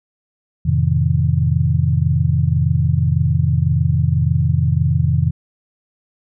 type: chord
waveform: sine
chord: F dominant seventh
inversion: none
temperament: just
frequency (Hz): 87.31 / 109.13 / 130.96 / 157.15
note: F2 / A2 / C3 / Eb3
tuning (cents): 0 / -14 / +2 / +18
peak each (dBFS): -18 / -22 / -17 / -18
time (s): 0.65-5.31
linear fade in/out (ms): 10
effects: none